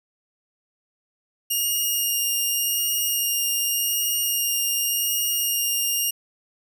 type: tone with vibrato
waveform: 5% pulse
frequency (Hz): 2835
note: F7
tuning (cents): +25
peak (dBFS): -13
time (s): 1.5-6.11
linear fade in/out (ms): 10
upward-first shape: sine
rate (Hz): 0.87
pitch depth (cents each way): 11
effects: none